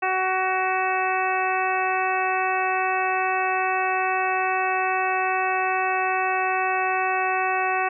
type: harmonic tone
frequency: 374.8 Hz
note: F#4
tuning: 22 cents sharp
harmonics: 1 / 2 / 3 / 4 / 5 / 6 / 7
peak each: -30 / -24 / -28 / -30 / -30 / -35 / -29 dBFS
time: 0.02-7.89 s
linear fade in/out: 10 ms
effects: none